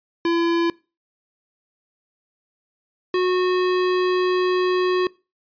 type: tone pair in turn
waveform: square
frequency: 337.8 / 365.5 Hz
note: E4 / F#4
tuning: +42 / -21 cents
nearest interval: minor second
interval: 137 cents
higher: second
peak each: -18 dBFS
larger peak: neither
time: 0.25-0.7 / 3.14-5.07 s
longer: second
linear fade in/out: 2 ms
effects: noise-tail reverb RT60 0.3 s tail -23 dB re dry + resampled to 11025 Hz